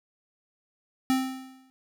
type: tone with exponential decay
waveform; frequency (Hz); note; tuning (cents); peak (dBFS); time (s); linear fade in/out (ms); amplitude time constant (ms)
square; 261.6; C4; 0; -20; 1.1-1.7; 0; 130
effects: none